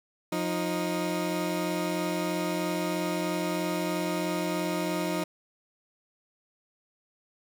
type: tone pair together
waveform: 20% pulse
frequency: 177.09 / 311.1 Hz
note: F3 / D#4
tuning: +24 / 0 cents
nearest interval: minor seventh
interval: 976 cents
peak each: -26 / -25 dBFS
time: 0.32-5.24 s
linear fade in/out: 5 ms
effects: none